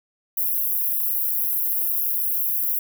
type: high-pass noise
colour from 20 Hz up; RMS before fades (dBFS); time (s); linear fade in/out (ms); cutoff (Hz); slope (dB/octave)
white; -23; 0.37-2.79; 5; 11000; 96
effects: none